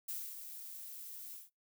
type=noise with ADSR envelope; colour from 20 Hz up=violet; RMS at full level=-40 dBFS; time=0.08-1.5 s; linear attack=9 ms; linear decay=250 ms; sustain=-8 dB; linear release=160 ms; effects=noise-tail reverb RT60 0.2 s tail -23 dB re dry